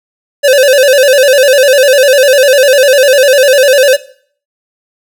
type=tone with vibrato; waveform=square; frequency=544 Hz; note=C#5; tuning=33 cents flat; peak=-4 dBFS; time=0.43-3.97 s; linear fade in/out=20 ms; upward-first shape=square; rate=10 Hz; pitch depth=93 cents each way; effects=noise-tail reverb RT60 0.5 s tail -17 dB re dry